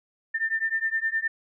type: beating tone pair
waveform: sine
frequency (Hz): 1791 / 1800.7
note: A6 / A6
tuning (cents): +30 / +40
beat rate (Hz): 9.7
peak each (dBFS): -27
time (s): 0.34-1.28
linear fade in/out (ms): 10
effects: none